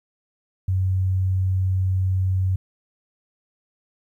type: tone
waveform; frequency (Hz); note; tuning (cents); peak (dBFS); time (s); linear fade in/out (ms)
sine; 93.8; F#2; +24; -18; 0.68-2.56; 5
effects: 10-bit

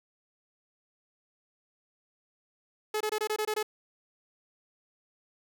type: tone bursts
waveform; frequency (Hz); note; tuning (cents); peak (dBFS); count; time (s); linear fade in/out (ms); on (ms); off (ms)
sawtooth; 427.8; A4; -49; -24; 8; 2.94-3.629; 5; 66; 23
effects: none

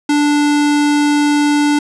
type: tone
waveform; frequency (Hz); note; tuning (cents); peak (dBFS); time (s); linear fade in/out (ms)
square; 293.1; D4; -3; -11; 0.09-1.79; 5
effects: resampled to 22050 Hz + 7-bit

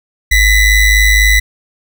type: ring-modulated tone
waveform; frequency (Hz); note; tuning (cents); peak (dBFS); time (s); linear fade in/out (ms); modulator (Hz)
square; 978; B5; -17; -4; 0.31-1.4; 10; 1030
effects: none

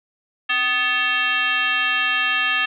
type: tone with frequency modulation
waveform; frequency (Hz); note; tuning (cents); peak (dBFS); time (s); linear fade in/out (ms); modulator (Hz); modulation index
sine; 2218; C#7; 0; -17; 0.49-2.66; 10; 485; 2
effects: none

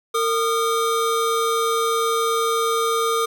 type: tone pair together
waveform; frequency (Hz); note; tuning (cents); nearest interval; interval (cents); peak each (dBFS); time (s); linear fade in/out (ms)
square; 457 / 1220; A#4 / D#6; -34 / -34; octave + perfect fourth; 1700; -22; 0.14-3.26; 10
effects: none

